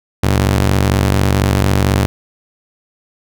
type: ring-modulated tone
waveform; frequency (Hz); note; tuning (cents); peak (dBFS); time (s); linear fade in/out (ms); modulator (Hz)
sawtooth; 98; G2; 0; -4; 0.23-2.06; 0; 22.1
effects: none